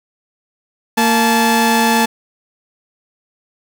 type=tone pair together; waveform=sawtooth; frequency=230 / 868.4 Hz; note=A#3 / A5; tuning=-23 / -23 cents; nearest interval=octave + major seventh; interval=2300 cents; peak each=-10 dBFS; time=0.97-2.06 s; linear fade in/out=10 ms; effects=none